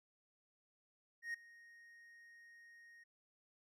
triangle tone with ADSR envelope, 1864.7 Hz, A#6, in tune, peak -36 dBFS, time 1.22-3.04 s, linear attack 120 ms, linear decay 6 ms, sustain -21 dB, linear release 11 ms, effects none

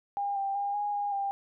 sine tone with pitch steps, 806 / 788 / 806 / 824 / 816 / 795 Hz, G5 / G5 / G5 / G#5 / G#5 / G5, +48 / +9 / +48 / -14 / -31 / +24 cents, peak -28 dBFS, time 0.17-1.31 s, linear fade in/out 0 ms, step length 190 ms, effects none

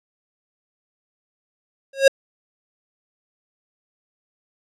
square tone with exponential growth, 544 Hz, C#5, 33 cents flat, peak -6 dBFS, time 1.93-2.08 s, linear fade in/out 5 ms, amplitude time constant 32 ms, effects low-pass 8000 Hz 12 dB/octave

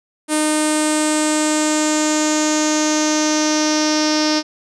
sawtooth tone with low-pass filter sweep, 306.2 Hz, D#4, 28 cents flat, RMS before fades -17 dBFS, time 0.28-4.43 s, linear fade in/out 50 ms, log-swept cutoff 9100 to 5300 Hz, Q 6.1, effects none

